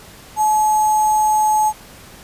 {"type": "tone with sample-and-hold", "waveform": "sine", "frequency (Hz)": 858, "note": "A5", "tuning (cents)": -44, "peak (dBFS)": -12, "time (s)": [0.36, 1.73], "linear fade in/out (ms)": 50, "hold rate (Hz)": 7350, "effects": ["pink hiss -41 dBFS RMS until 2.23 s", "resampled to 32000 Hz"]}